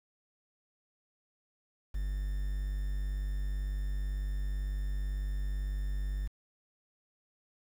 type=tone with quantisation; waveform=triangle; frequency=49 Hz; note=G1; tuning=in tune; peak=-29 dBFS; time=1.94-6.28 s; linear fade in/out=10 ms; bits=9; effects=none